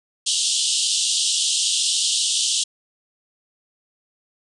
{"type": "band-pass noise", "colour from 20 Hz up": "pink", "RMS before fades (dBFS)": -21, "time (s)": [0.26, 2.64], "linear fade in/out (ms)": 10, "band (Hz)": [2900, 9400], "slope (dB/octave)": 96, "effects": []}